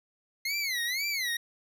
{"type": "tone with vibrato", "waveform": "25% pulse", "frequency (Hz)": 2093, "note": "C7", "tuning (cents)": 0, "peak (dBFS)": -25, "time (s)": [0.45, 1.37], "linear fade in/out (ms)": 5, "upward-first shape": "sine", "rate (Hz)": 2, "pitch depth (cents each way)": 200, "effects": []}